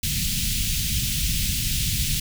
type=band-stop noise; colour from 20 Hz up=pink; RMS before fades=-24 dBFS; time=0.03-2.2 s; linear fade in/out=5 ms; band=180 to 2700 Hz; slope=24 dB/octave; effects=none